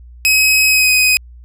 sawtooth tone with pitch glide, 2545 to 2510 Hz, D#7 to D#7, +39 to +15 cents, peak -6 dBFS, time 0.25-1.17 s, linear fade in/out 0 ms, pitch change -24 cents, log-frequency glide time 0.68-0.9 s, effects added 60 Hz sine -35 dBFS peak until 1.44 s

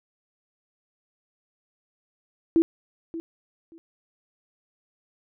sine tone with echo, 330 Hz, E4, 2 cents sharp, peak -15 dBFS, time 2.56-2.62 s, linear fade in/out 0 ms, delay 580 ms, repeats 2, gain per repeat -15 dB, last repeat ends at 3.78 s, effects none

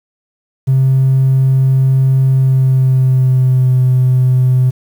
triangle tone with pitch glide, 132.7 to 127.88 Hz, C3 to C3, +25 to -39 cents, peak -4 dBFS, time 0.67-4.71 s, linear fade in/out 20 ms, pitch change -64 cents, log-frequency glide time 2.3-3.77 s, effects tanh soft clip ceiling -4 dBFS + 7-bit

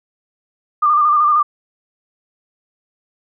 sine tone with vibrato, 1197 Hz, D6, 33 cents sharp, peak -10 dBFS, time 0.82-1.43 s, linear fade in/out 10 ms, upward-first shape square, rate 13 Hz, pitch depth 34 cents each way, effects none

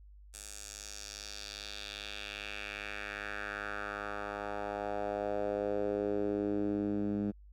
10% pulse tone with band-pass filter sweep, 102.5 Hz, G#2, 22 cents flat, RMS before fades -37 dBFS, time 0.33-7.32 s, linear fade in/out 20 ms, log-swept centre 8400 to 220 Hz, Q 2.2, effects added 50 Hz sine -52 dBFS peak until 7.52 s

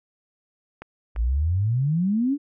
clicks, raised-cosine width 0.5 ms, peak -22 / -25 dBFS, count 2, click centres 0.82 / 1.162 s
sine exponential sweep, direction up, 51.91 to 298.6 Hz, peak -19 dBFS, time 1.15-2.38 s, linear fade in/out 50 ms
effects none

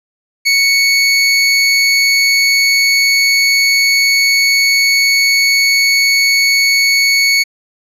25% pulse tone, 2219 Hz, C#7, 1 cent sharp, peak -5 dBFS, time 0.45-7.44 s, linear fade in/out 20 ms, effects low-pass 11000 Hz 12 dB/octave

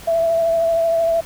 sine tone with vibrato, 664 Hz, E5, 12 cents sharp, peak -14 dBFS, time 0.07-1.21 s, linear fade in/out 10 ms, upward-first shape triangle, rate 13 Hz, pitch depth 23 cents each way, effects pink hiss -39 dBFS RMS until 1.25 s

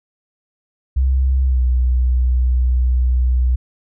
sine tone with pitch glide, 65.6 to 62.35 Hz, C2 to B1, +5 to +17 cents, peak -12 dBFS, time 0.96-3.56 s, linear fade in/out 10 ms, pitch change -88 cents, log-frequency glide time 1.45-1.61 s, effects none

